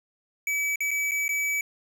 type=tone with dropouts; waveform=square; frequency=2290 Hz; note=D7; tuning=44 cents flat; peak=-25 dBFS; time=0.47-1.61 s; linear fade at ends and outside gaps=2 ms; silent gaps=0.758-0.805 / 0.908-0.913 / 1.111-1.117 / 1.281-1.291 s; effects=none